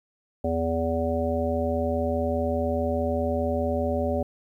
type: harmonic tone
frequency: 82.41 Hz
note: E2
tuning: in tune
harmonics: 1 / 3 / 5 / 7 / 9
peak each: -29 / -29 / -31 / -27 / -33 dBFS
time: 0.44-4.23 s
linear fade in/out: 5 ms
effects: 10-bit

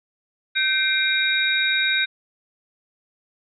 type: tone cluster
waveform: sine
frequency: 1548 / 2112 / 2378 / 3772 Hz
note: G6 / C7 / D7 / A#7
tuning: -22 / +16 / +21 / +20 cents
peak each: -22 / -28 / -25 / -22 dBFS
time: 0.55-2.06 s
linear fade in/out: 20 ms
effects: none

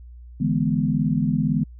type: chord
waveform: sine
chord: E dominant seventh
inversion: third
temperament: equal with one note detuned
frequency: 146.83 / 164.81 / 208.5 / 246.9 Hz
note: D3 / E3 / G#3 / B3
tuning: 0 / 0 / +7 / 0 cents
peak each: -24 dBFS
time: 0.4-1.64 s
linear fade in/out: 10 ms
effects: added 60 Hz sine -39 dBFS peak until 1.79 s

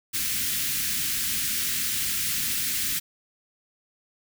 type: band-stop noise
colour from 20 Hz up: white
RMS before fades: -27 dBFS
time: 0.13-3 s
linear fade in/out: 20 ms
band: 290 to 1600 Hz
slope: 24 dB/octave
effects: none

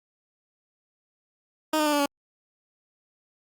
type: tone with pitch steps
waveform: 15% pulse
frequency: 311.1 / 304 / 297.1 / 290.3 / 283.6 Hz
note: D#4 / D#4 / D4 / D4 / C#4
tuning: 0 / -40 / +20 / -20 / +40 cents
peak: -15 dBFS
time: 1.73-2.06 s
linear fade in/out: 5 ms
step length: 66 ms
effects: Opus 48 kbps

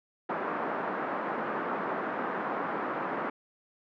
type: band-pass noise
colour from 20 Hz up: white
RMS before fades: -33 dBFS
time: 0.29-3.3 s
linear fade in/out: 5 ms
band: 190 to 1400 Hz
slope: 24 dB/octave
effects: none

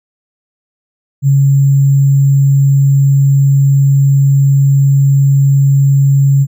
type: tone with sample-and-hold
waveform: sine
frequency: 138.59 Hz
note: C#3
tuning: in tune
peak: -5 dBFS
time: 1.22-6.47 s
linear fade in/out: 50 ms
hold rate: 7350 Hz
effects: none

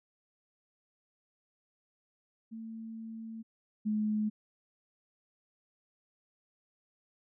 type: tone pair in turn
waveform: sine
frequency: 224.2 / 213.2 Hz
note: A3 / G#3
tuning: +33 / +46 cents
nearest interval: minor second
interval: 87 cents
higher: first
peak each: -40 / -28 dBFS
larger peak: second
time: 2.51-3.43 / 3.85-4.3 s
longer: first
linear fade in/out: 20 ms
effects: none

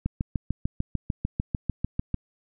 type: click train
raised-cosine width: 5 ms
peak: -13 dBFS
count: 15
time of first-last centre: 0.06-2.143 s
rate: 6.72 Hz
effects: none

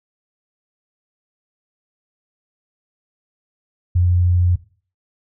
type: tone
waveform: sine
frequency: 88.7 Hz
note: F2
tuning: 27 cents sharp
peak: -12 dBFS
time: 3.95-4.56 s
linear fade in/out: 10 ms
effects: noise-tail reverb RT60 0.4 s tail -17 dB re dry

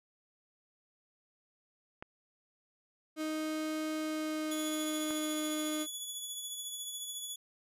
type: clicks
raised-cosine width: 0.5 ms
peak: -28 dBFS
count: 2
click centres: 2.025 / 5.107 s
type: tone with pitch glide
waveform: 35% pulse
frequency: 311.5 to 306.7 Hz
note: D#4 to D#4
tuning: +2 to -25 cents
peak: -32 dBFS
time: 3.16-5.87 s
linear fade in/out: 50 ms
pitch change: -27 cents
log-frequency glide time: 3.94-5.42 s
type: tone with tremolo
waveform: 15% pulse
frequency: 3406 Hz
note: G#7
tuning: 43 cents sharp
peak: -30 dBFS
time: 4.51-7.36 s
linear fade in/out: 5 ms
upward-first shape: triangle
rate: 14 Hz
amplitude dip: 45%
effects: resampled to 32000 Hz

